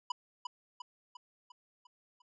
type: tone with echo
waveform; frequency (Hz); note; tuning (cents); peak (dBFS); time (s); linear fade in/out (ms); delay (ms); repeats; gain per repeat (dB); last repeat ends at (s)
square; 987.8; B5; 0; -32; 0.1-0.12; 5; 350; 6; -5; 2.22
effects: resampled to 16000 Hz